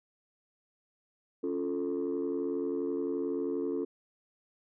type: chord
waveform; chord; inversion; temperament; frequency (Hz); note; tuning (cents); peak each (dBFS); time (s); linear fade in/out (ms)
sine; Db augmented; none; equal; 277.2 / 349.2 / 440; Db4 / F4 / A4; 0 / 0 / 0; -33; 1.43-3.85; 10
effects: tanh soft clip ceiling -25 dBFS